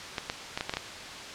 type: clicks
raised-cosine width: 0.2 ms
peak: -12 dBFS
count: 7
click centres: 0.182 / 0.299 / 0.575 / 0.609 / 0.695 / 0.738 / 0.77 s
effects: white hiss -40 dBFS RMS until 1.34 s + low-pass 5000 Hz 12 dB/octave